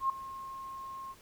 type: tone with ADSR envelope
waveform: sine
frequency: 1071 Hz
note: C6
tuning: 40 cents sharp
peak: -24 dBFS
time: 0-1.15 s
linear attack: 97 ms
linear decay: 3 ms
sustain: -16 dB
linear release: 43 ms
effects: pink hiss -58 dBFS RMS until 1.21 s